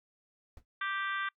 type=noise with exponential decay; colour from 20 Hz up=brown; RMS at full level=-44 dBFS; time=0.57-0.65 s; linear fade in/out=2 ms; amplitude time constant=16 ms
type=harmonic tone; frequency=392 Hz; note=G4; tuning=in tune; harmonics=3 / 4 / 5 / 6 / 7 / 8 / 9; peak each=-36 / -35 / -40 / -47 / -50 / -49 / -46 dBFS; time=0.81-1.29 s; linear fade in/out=5 ms
effects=noise-tail reverb RT60 0.1 s tail -26 dB re dry